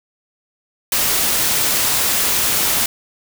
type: noise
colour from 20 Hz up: white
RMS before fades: -17 dBFS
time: 0.92-2.86 s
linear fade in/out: 2 ms
effects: none